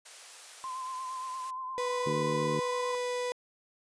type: high-pass noise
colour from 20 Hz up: white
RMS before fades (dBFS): -48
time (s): 0.05-1.51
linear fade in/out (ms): 10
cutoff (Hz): 480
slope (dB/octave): 24
type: tone with vibrato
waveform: sine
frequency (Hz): 1034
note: C6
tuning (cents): -21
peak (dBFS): -35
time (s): 0.64-2.95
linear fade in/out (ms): 0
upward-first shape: sine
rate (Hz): 8.6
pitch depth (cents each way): 35
type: tone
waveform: 35% pulse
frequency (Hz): 493.9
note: B4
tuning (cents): 0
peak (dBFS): -29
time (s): 1.78-3.32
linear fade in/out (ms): 0
type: harmonic tone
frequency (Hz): 75.6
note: D#2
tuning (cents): -49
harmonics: 2 / 3 / 4 / 5 / 6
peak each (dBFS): -34 / -37 / -38 / -37 / -42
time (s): 2.06-2.6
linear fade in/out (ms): 5
effects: resampled to 22050 Hz